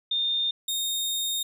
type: tone pair in turn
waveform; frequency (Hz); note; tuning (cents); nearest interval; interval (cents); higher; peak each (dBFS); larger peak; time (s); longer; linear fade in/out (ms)
sine / sawtooth; 3633 / 3690; A#7 / A#7; -45 / -18; unison; 27; second; -23; neither; 0.11-0.51 / 0.68-1.43; second; 5
effects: none